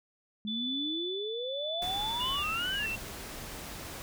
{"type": "exponential sweep", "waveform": "sine", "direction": "up", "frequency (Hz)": [207.7, 1760], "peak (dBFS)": -34, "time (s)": [0.45, 2.86], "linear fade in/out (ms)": 0}
{"type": "tone with tremolo", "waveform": "sine", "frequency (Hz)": 3485, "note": "A7", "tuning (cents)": -17, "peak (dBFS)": -32, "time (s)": [0.47, 2.44], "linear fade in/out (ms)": 10, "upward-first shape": "sine", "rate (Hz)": 0.83, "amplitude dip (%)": 50}
{"type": "noise", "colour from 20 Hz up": "pink", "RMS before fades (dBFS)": -42, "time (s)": [1.82, 4.02], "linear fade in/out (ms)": 0}
{"type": "tone with vibrato", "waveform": "sine", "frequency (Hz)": 2836, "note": "F7", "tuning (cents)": 26, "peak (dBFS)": -32, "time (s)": [2.2, 2.96], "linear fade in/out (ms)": 10, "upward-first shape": "sine", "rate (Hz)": 2.5, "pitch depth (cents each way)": 100}
{"effects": []}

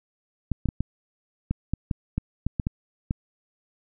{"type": "clicks", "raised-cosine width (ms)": 5, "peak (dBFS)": -12, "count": 12, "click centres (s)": [0.517, 0.657, 0.688, 0.806, 1.51, 1.736, 1.912, 2.18, 2.466, 2.598, 2.669, 3.109], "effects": []}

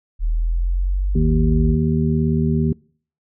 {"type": "exponential sweep", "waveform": "sine", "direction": "up", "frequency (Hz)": [38.89, 56.7], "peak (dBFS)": -16, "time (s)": [0.19, 1.77], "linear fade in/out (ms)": 50}
{"type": "harmonic tone", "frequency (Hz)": 77.78, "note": "D#2", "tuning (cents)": 0, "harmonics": [1, 2, 3, 5], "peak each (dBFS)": [-23, -18, -20, -26], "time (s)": [1.15, 2.73], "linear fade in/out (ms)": 5}
{"effects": ["noise-tail reverb RT60 0.5 s tail -25 dB re dry"]}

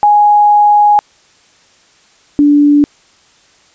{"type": "tone pair in turn", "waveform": "sine", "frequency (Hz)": [830.6, 291], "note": ["G#5", "D4"], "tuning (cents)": [0, -16], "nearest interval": "octave + tritone", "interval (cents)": 1816, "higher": "first", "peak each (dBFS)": -4, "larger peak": "neither", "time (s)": [[0.03, 0.99], [2.39, 2.84]], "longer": "first", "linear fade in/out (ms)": 0, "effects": ["white hiss -48 dBFS RMS until 3.74 s", "resampled to 16000 Hz"]}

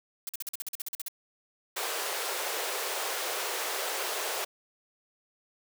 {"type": "noise bursts", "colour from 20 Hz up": "blue", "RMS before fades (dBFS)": -35, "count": 13, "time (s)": [0.27, 1.083], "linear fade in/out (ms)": 2, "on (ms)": 21, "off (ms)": 45}
{"type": "high-pass noise", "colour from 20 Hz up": "pink", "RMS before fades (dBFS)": -33, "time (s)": [1.76, 4.45], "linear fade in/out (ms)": 10, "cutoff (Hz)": 390, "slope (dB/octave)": 48}
{"effects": []}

